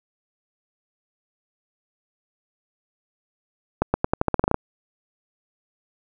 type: accelerating click train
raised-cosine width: 1 ms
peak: -4 dBFS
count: 12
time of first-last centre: 3.82-4.544 s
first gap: 120 ms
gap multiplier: 0.87
effects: none